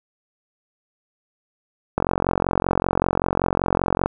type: click train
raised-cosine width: 1 ms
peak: -4 dBFS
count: 95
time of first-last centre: 1.98-4.06 s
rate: 45.2 Hz
effects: none